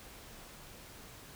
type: silence
effects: pink hiss -52 dBFS RMS until 1.35 s